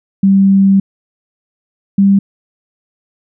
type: tone pair in turn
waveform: sine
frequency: 195 / 197.38 Hz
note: G3 / G3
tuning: -9 / +12 cents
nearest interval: unison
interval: 21 cents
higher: second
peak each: -5 dBFS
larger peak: neither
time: 0.23-0.8 / 1.98-2.19 s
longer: first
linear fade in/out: 5 ms
effects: none